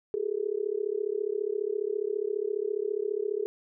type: tone with amplitude modulation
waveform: sine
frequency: 415.3 Hz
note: G#4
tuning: in tune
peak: -23 dBFS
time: 0.14-3.46 s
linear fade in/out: 0 ms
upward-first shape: sine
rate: 34.7 Hz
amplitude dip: 100%
effects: none